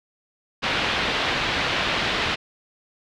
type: low-pass noise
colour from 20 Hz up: white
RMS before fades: -24 dBFS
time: 0.62-2.36 s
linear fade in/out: 20 ms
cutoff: 3600 Hz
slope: 24 dB/octave
effects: none